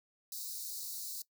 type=high-pass noise; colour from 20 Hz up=white; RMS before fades=-42 dBFS; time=0.32-1.22 s; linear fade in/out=2 ms; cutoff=3900 Hz; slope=96 dB/octave; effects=noise-tail reverb RT60 0.1 s tail -19 dB re dry